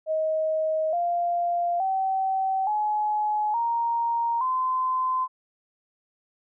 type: tone with pitch steps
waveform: sine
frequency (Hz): 630 / 695 / 766.7 / 845.8 / 933.1 / 1029.4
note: D#5 / F5 / G5 / G#5 / A#5 / C6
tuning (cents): +21 / -9 / -39 / +31 / +1 / -29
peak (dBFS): -22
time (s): 0.06-5.28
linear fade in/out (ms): 50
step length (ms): 870
effects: none